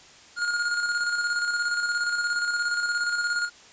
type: tone with tremolo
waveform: square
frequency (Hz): 1425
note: F6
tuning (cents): +34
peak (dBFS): -23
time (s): 0.36-3.5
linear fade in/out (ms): 50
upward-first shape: square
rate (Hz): 17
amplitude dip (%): 40
effects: white hiss -50 dBFS RMS until 3.72 s + resampled to 16000 Hz